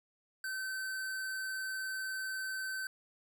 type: tone with vibrato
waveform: square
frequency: 1536 Hz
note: G6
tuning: 36 cents flat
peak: -37 dBFS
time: 0.44-2.87 s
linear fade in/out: 2 ms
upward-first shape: sine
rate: 20 Hz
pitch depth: 15 cents each way
effects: none